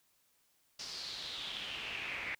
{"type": "noise with band-pass filter sweep", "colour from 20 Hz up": "brown", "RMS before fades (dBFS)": -42, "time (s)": [0.79, 2.35], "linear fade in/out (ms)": 5, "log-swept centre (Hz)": [5100, 2100], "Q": 5.1, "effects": ["white hiss -73 dBFS RMS until 2.39 s"]}